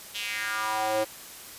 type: tone with high-pass filter sweep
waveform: square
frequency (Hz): 108.9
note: A2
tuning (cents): -17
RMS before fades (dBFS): -29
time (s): 0.14-1.05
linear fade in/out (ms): 20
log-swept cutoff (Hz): 3200 to 470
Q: 3.4
effects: white hiss -44 dBFS RMS until 1.58 s + resampled to 32000 Hz